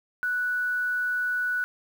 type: tone with quantisation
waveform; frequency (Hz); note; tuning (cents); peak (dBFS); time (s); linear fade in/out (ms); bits
sine; 1480; F#6; 0; -24; 0.23-1.64; 0; 8
effects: none